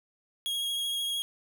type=tone with vibrato; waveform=45% pulse; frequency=3292 Hz; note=G#7; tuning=16 cents flat; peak=-29 dBFS; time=0.46-1.22 s; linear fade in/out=0 ms; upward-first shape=sine; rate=13 Hz; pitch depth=18 cents each way; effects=none